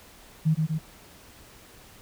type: tone with echo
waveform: sine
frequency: 157.5 Hz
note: D#3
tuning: 21 cents sharp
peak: -18 dBFS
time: 0.45-0.55 s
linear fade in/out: 20 ms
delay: 120 ms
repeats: 2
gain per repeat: -3 dB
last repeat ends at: 0.79 s
effects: pink hiss -51 dBFS RMS until 2.01 s